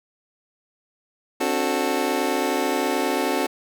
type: chord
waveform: 25% pulse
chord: D dominant seventh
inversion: third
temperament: just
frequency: 264.3 / 293.7 / 367.1 / 440.5 Hz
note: C4 / D4 / F#4 / A4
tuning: +18 / 0 / -14 / +2 cents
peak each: -23 / -24 / -22 / -24 dBFS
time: 1.4-3.47 s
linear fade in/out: 10 ms
effects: none